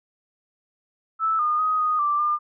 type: tone with pitch steps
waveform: sine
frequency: 1313 / 1220 / 1255 / 1241 / 1174 / 1201 Hz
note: E6 / D#6 / D#6 / D#6 / D6 / D6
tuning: -7 / -34 / +15 / -5 / -1 / +38 cents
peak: -19 dBFS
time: 1.19-2.39 s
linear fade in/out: 50 ms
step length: 200 ms
effects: none